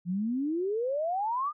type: exponential sweep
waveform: sine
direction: up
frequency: 168.9 to 1244.5 Hz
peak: -27 dBFS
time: 0.05-1.53 s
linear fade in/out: 50 ms
effects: none